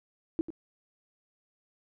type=tone with echo; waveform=sine; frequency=325.5 Hz; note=E4; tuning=22 cents flat; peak=-24 dBFS; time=0.39-0.41 s; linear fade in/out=0 ms; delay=94 ms; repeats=1; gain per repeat=-11 dB; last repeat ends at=0.504 s; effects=none